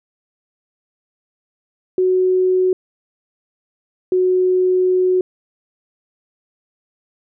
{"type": "tone pair in turn", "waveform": "sine", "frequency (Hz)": [370, 368], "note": ["F#4", "F#4"], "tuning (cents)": [0, -9], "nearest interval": "unison", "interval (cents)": 9, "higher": "first", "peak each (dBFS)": -12, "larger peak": "neither", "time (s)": [[1.98, 2.73], [4.12, 5.21]], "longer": "second", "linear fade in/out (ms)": 2, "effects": []}